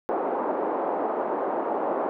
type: band-pass noise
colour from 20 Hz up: white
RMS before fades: -27 dBFS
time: 0.09-2.09 s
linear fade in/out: 0 ms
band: 290 to 880 Hz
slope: 24 dB/octave
effects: none